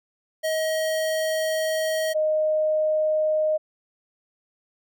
square / sine tone pair in turn, 633 / 619.3 Hz, D#5 / D#5, +30 / -8 cents, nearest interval unison, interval 38 cents, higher first, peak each -23 / -19 dBFS, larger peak second, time 0.43-2.14 / 2.14-3.58 s, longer first, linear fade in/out 20 ms, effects none

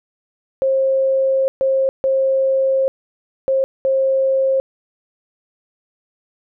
sine tone bursts at uneven times, 534 Hz, C5, 35 cents sharp, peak -13 dBFS, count 5, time 0.62-1.48 / 1.61-1.89 / 2.04-2.88 / 3.48-3.64 / 3.85-4.6 s, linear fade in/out 0 ms, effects none

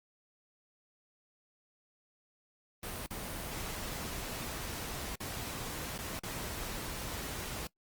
pink noise with dropouts, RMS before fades -40 dBFS, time 2.83-7.67 s, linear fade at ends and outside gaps 2 ms, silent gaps 3.063-3.107 / 5.156-5.204 / 5.979-5.988 / 6.193-6.235 s, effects noise-tail reverb RT60 0.1 s tail -22 dB re dry + Opus 32 kbps

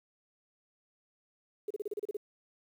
sine tone bursts, 415.3 Hz, G#4, in tune, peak -32 dBFS, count 9, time 1.68-2.169 s, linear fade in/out 5 ms, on 25 ms, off 33 ms, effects 10-bit

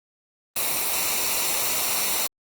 white noise with comb filter, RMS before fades -24 dBFS, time 0.56-2.27 s, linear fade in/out 5 ms, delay 0.61 ms, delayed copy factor -0.55, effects Opus 32 kbps

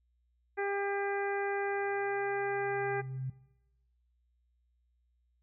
harmonic tone, 400 Hz, G4, 35 cents sharp, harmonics 1 / 2 / 3 / 4 / 5 / 6, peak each -33 / -37 / -46 / -39 / -41 / -48 dBFS, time 0.57-3.02 s, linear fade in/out 20 ms
sine tone with exponential growth, 130.81 Hz, C3, in tune, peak -32 dBFS, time 1.64-3.3 s, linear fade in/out 5 ms, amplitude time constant 360 ms
effects noise-tail reverb RT60 1.0 s tail -20 dB re dry + added 60 Hz sine -70 dBFS peak until 5.42 s

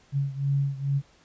sine beating tone pair, 138.59 / 140.89 Hz, C#3 / C#3, 0 / +28 cents, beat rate 2.3 Hz, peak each -25 / -28 dBFS, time 0.12-1.02 s, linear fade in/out 50 ms, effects pink hiss -59 dBFS RMS until 1.24 s + resampled to 16000 Hz

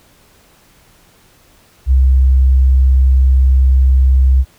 sine tone, 65.41 Hz, C2, in tune, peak -6 dBFS, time 1.86-4.45 s, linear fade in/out 50 ms, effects pink hiss -49 dBFS RMS until 4.58 s

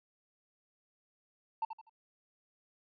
triangle tone with echo, 894 Hz, A5, 27 cents sharp, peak -27 dBFS, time 1.62-1.65 s, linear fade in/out 5 ms, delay 82 ms, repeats 3, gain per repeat -10 dB, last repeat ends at 1.896 s, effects tanh soft clip ceiling -27 dBFS + resampled to 11025 Hz

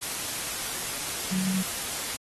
sine tone in noise, 188.1 Hz, F#3, 29 cents sharp, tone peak -25 dBFS, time 1.31-1.63 s, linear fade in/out 20 ms, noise white, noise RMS -32 dBFS, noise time 0.01-2.17 s, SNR +4 dB, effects AAC 32 kbps

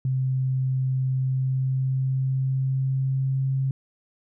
sine tone with pitch glide, 130.81 to 133.87 Hz, C3 to C3, 0 to +40 cents, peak -21 dBFS, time 0.05-3.71 s, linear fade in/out 2 ms, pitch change +40 cents, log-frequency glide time 1.1-3.54 s, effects none

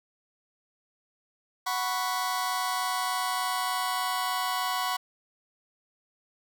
sawtooth chord, F# suspended fourth, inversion none, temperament just, 740 / 986.7 / 1110 Hz, F#5 / B5 / C#6, 0 / -2 / +2 cents, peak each -28 / -28 / -27 dBFS, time 1.66-4.97 s, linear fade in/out 10 ms, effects none

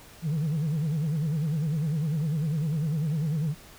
sine tone with vibrato, 154 Hz, D#3, 17 cents flat, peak -22 dBFS, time 0.22-3.55 s, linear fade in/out 50 ms, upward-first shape sine, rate 10 Hz, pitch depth 150 cents each way, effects tanh soft clip ceiling -23 dBFS + pink hiss -50 dBFS RMS until 3.78 s

